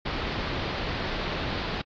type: low-pass noise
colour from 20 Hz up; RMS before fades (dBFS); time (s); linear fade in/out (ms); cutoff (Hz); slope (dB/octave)
pink; -31; 0.05-1.82; 10; 4600; 48
effects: AAC 48 kbps